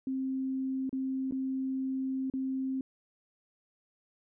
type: tone with dropouts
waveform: sine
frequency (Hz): 264.1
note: C4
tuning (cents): +16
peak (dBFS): -30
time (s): 0.07-2.81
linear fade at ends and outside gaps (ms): 2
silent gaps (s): 0.894-0.928 / 1.311-1.322 / 2.3-2.337
effects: none